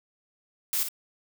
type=noise with echo; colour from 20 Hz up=blue; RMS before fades=-27 dBFS; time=0.73-0.83 s; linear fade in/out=0 ms; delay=56 ms; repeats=1; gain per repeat=-7 dB; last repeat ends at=0.886 s; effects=none